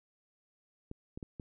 clicks, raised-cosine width 3 ms, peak -29 dBFS, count 4, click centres 0.914 / 1.175 / 1.228 / 1.398 s, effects none

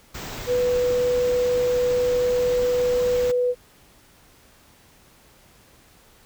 pink band-stop noise, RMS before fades -34 dBFS, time 0.14-3.32 s, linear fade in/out 10 ms, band 8200 to 13000 Hz, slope 96 dB/octave
sine tone, 493.9 Hz, B4, in tune, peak -18 dBFS, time 0.46-3.55 s, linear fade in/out 50 ms
effects pink hiss -54 dBFS RMS until 6.25 s

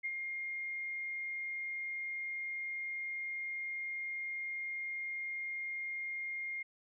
sine tone with ADSR envelope, 2125 Hz, C7, 26 cents sharp, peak -33 dBFS, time 0.03-6.63 s, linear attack 24 ms, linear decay 48 ms, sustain -4 dB, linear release 10 ms, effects none

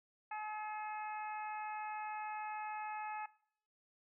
harmonic tone, 426.7 Hz, G#4, 47 cents sharp, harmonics 2 / 3 / 4 / 5 / 6, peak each -41 / -50 / -50 / -54 / -52 dBFS, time 0.31-3.26 s, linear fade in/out 5 ms, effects noise-tail reverb RT60 0.6 s tail -20 dB re dry

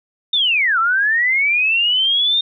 sine linear two-way sweep, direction down then up, 3675 to 1300 to 3675 Hz, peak -13 dBFS, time 0.33-2.41 s, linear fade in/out 5 ms, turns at 0.79 s, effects none

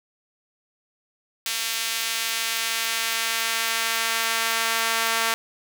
sawtooth tone with high-pass filter sweep, 226.8 Hz, A#3, 47 cents flat, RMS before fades -25 dBFS, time 1.46-5.34 s, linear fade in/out 0 ms, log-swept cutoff 3000 to 1200 Hz, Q 0.8, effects none

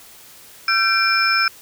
sine tone cluster, 1350 / 1561 / 2370 / 5240 Hz, E6 / G6 / D7 / E8, +41 / -8 / +15 / -11 cents, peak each -20 dBFS, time 0.68-1.48 s, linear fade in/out 2 ms, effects white hiss -44 dBFS RMS until 1.61 s

